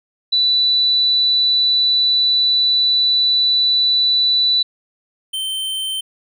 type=tone pair in turn; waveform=sine / square; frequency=3970 / 3104 Hz; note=B7 / G7; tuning=+8 / -18 cents; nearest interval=major third; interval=426 cents; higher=first; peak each=-12 / -21 dBFS; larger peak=first; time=0.32-4.63 / 5.33-6.01 s; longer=first; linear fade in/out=10 ms; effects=none